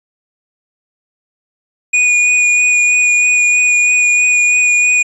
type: tone with vibrato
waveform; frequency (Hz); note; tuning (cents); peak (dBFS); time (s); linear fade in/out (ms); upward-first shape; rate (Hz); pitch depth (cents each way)
square; 2458; D#7; -22; -9; 1.93-5.03; 10; sine; 3.1; 11
effects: resampled to 24000 Hz